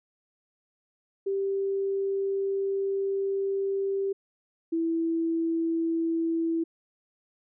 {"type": "tone pair in turn", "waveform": "sine", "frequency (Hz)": [392, 329.6], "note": ["G4", "E4"], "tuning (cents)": [0, 0], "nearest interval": "minor third", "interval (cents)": 300, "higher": "first", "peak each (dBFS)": [-25, -24], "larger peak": "second", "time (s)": [[1.26, 4.13], [4.72, 6.64]], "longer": "first", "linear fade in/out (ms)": 10, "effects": []}